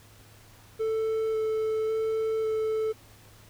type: tone with vibrato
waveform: triangle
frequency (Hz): 440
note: A4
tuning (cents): 0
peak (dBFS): -23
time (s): 0.79-2.93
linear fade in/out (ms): 20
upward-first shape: square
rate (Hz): 0.91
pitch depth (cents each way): 8
effects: added 105 Hz sine -55 dBFS peak until 3.49 s + pink hiss -55 dBFS RMS until 3.49 s